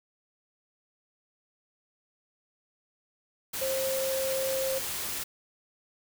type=tone in noise; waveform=sine; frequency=531 Hz; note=C5; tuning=25 cents sharp; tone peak=-28 dBFS; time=3.61-4.79 s; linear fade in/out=10 ms; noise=white; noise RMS=-34 dBFS; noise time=3.53-5.24 s; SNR=+3 dB; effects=none